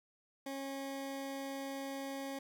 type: tone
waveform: 20% pulse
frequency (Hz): 273.1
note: C#4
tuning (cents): -26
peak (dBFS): -35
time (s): 0.46-2.39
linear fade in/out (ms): 5
effects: none